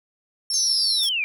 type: tone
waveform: 35% pulse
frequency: 5420 Hz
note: E8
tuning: 47 cents sharp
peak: -20 dBFS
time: 0.5-1.09 s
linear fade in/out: 2 ms
type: band-pass noise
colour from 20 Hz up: white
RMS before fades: -33 dBFS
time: 0.51-1.02 s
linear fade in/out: 50 ms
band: 4000 to 5100 Hz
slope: 96 dB/octave
type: linear sweep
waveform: sine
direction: down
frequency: 6400 to 2309 Hz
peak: -21 dBFS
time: 0.54-1.24 s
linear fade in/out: 0 ms
type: noise with exponential decay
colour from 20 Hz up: blue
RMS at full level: -30 dBFS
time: 1.03-1.14 s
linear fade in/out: 1 ms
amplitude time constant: 23 ms
effects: none